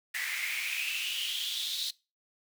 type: noise with high-pass filter sweep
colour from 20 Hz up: pink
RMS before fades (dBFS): -34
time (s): 0.14-1.91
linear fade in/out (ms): 10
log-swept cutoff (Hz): 1900 to 4000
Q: 7
effects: noise-tail reverb RT60 0.3 s tail -23 dB re dry